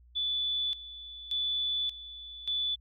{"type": "tone with tremolo", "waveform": "sine", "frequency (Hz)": 3472, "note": "A7", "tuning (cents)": -24, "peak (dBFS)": -28, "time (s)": [0.15, 2.76], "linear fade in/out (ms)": 20, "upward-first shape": "square", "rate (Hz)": 0.86, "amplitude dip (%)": 80, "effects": ["added 60 Hz sine -55 dBFS peak until 2.8 s"]}